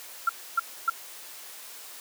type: tone bursts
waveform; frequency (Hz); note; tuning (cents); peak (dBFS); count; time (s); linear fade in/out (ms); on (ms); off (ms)
sine; 1365; F6; -40; -19; 3; 0.27-0.899; 5; 23; 280
effects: white hiss -44 dBFS RMS until 2 s + high-pass 400 Hz 12 dB/octave